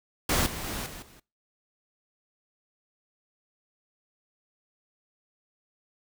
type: noise with level steps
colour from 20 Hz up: pink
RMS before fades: -25 / -36 / -34 / -42 / -54 dBFS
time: 0.29-1.2 s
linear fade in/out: 5 ms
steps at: 0.46 / 0.64 / 0.86 / 1.02 s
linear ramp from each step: 5 ms
effects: noise-tail reverb RT60 0.3 s tail -24 dB re dry